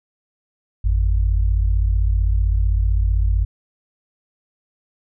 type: tone pair together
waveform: sine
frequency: 51.66 / 87.31 Hz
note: G#1 / F2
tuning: -8 / 0 cents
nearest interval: major sixth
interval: 908 cents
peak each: -15 / -21 dBFS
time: 0.84-3.45 s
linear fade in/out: 10 ms
effects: none